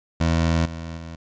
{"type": "tone with level steps", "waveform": "20% pulse", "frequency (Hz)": 82.41, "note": "E2", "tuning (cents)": 0, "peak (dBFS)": [-13, -26, -29], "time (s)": [0.2, 1.16], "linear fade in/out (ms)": 10, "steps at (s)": [0.65, 0.97], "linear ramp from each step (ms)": 10, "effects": ["resampled to 16000 Hz"]}